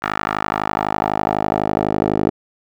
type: tone with band-pass filter sweep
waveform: 10% pulse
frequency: 52 Hz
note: G#1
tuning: 3 cents sharp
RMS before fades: -20 dBFS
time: 0.02-2.3 s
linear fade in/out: 10 ms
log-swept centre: 1400 to 440 Hz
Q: 1.9
effects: none